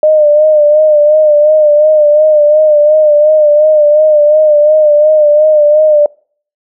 sine tone with vibrato, 605 Hz, D#5, 49 cents flat, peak -3 dBFS, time 0.03-6.06 s, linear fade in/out 2 ms, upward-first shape sine, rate 2.8 Hz, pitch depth 47 cents each way, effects noise-tail reverb RT60 0.5 s tail -26 dB re dry

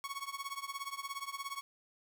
sawtooth tone with tremolo, 1108.7 Hz, C#6, in tune, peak -32 dBFS, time 0.04-1.61 s, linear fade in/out 0 ms, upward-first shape triangle, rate 17 Hz, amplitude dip 95%, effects 10-bit

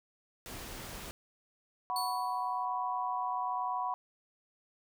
pink noise, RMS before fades -44 dBFS, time 0.46-1.11 s, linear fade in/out 0 ms
sine chord, F# suspended fourth, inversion none, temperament equal, 740 / 987.8 / 1108.7 Hz, F#5 / B5 / C#6, 0 / 0 / 0 cents, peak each -36 / -34 / -39 dBFS, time 1.9-3.94 s, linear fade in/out 0 ms
sawtooth tone with exponential decay, 4435 Hz, C#8, in tune, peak -31 dBFS, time 1.96-2.65 s, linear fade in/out 2 ms, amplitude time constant 150 ms
effects none

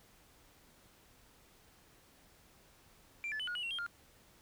sine tone with pitch steps, 2362 / 1732 / 3007 / 1442 / 2922 / 2736 / 3207 / 1403 Hz, D7 / A6 / F#7 / F#6 / F#7 / F7 / G7 / F6, +9 / -28 / +27 / -45 / -22 / -36 / +39 / +8 cents, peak -35 dBFS, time 3.24-3.864 s, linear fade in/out 0 ms, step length 78 ms, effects tanh soft clip ceiling -34 dBFS + pink hiss -64 dBFS RMS until 4.41 s

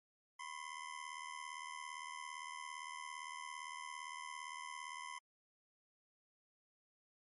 25% pulse ring-modulated tone, 1031 Hz, C6, 26 cents flat, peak -39 dBFS, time 0.39-5.19 s, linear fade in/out 10 ms, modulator 38.8 Hz, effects MP3 48 kbps

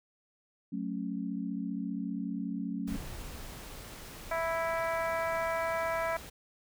sine chord, F# minor, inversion none, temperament equal with one note detuned, 185 / 220 / 275.3 Hz, F#3 / A3 / C#4, 0 / 0 / -12 cents, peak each -37 dBFS, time 0.72-2.97 s, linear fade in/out 10 ms
pink noise, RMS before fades -47 dBFS, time 2.87-6.3 s, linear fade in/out 10 ms
brown noise with exponential decay, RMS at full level -40 dBFS, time 2.92-6.24 s, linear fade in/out 1 ms, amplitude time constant 720 ms
harmonic tone, 329.6 Hz, E4, in tune, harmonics 2 / 3 / 4 / 5 / 6 / 7, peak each -32 / -36 / -38 / -40 / -42 / -43 dBFS, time 4.31-6.17 s, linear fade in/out 5 ms
effects none

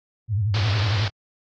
sine tone with vibrato, 103.83 Hz, G#2, in tune, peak -19 dBFS, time 0.28-1.1 s, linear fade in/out 50 ms, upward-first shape sine, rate 11 Hz, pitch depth 150 cents each way
white low-pass noise, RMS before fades -30 dBFS, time 0.54-1.08 s, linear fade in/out 2 ms, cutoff 4900 Hz, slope 48 dB/octave
effects AAC 48 kbps

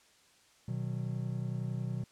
triangle chord, B major, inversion none, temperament just, 123.47 / 154.34 / 185.21 Hz, B2 / D#3 / F#3, 0 / -14 / +2 cents, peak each -33 / -38 / -38 dBFS, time 0.68-2.04 s, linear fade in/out 5 ms, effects white hiss -64 dBFS RMS until 2.11 s + low-pass 8000 Hz 12 dB/octave

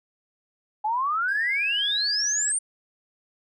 sine exponential sweep, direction up, 830.6 to 9120 Hz, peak -22 dBFS, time 0.84-2.59 s, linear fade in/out 10 ms
triangle tone with pitch glide, 1646 to 1694.2 Hz, G#6 to G#6, -16 to +34 cents, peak -31 dBFS, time 1.28-2.52 s, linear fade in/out 5 ms, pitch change +50 cents, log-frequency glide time 1.77-2.39 s
effects none

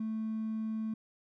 triangle tone with hard clipping, 220 Hz, A3, in tune, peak -33 dBFS, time 0-0.94 s, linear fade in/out 5 ms, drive 4 dB, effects none

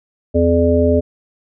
harmonic tone, 84.9 Hz, F2, 48 cents flat, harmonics 1 / 3 / 5 / 7, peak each -16 / -16 / -16 / -16 dBFS, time 0.34-1.01 s, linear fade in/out 20 ms, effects none

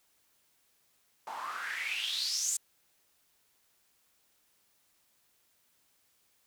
white noise with band-pass filter sweep, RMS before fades -35 dBFS, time 1.27-2.57 s, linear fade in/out 2 ms, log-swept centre 800 to 7800 Hz, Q 7.2, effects white hiss -71 dBFS RMS until 6.46 s

